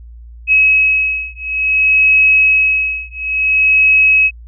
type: beating tone pair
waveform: sine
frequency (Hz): 2560 / 2560.57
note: D#7 / D#7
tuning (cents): +49 / +49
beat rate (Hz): 0.57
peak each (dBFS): -12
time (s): 0.47-4.31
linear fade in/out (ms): 50
effects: added 58 Hz sine -32 dBFS peak until 4.47 s